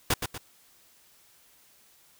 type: noise with echo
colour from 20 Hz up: pink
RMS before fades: -24 dBFS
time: 0.1-0.14 s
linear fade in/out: 5 ms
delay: 120 ms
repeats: 2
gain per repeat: -7 dB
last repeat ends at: 0.38 s
effects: white hiss -60 dBFS RMS until 2.19 s